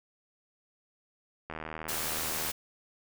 click train, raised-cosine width 0.5 ms, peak -23 dBFS, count 80, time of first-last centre 1.5-2.5 s, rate 79 Hz
white noise, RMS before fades -34 dBFS, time 1.88-2.52 s, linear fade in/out 10 ms
effects none

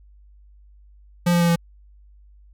square tone with pitch steps, 174.61 / 172.9 / 171.21 / 169.54 Hz, F3 / F3 / F3 / E3, 0 / -17 / -34 / +49 cents, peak -16 dBFS, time 1.26-1.56 s, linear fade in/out 10 ms, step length 75 ms, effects added 50 Hz sine -47 dBFS peak until 2.53 s

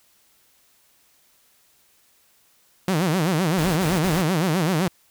sawtooth tone with vibrato, 170.7 Hz, F3, 39 cents flat, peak -15 dBFS, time 2.88-4.88 s, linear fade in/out 2 ms, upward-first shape sine, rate 7.8 Hz, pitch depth 220 cents each way
pink noise bursts, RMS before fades -31 dBFS, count 3, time 3.57-4.228 s, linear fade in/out 20 ms, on 200 ms, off 29 ms
effects white hiss -60 dBFS RMS until 5.1 s

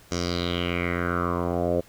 10% pulse tone with low-pass filter sweep, 87.31 Hz, F2, in tune, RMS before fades -26 dBFS, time 0.11-1.81 s, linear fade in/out 10 ms, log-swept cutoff 6200 to 540 Hz, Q 4.7, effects pink hiss -53 dBFS RMS until 1.88 s

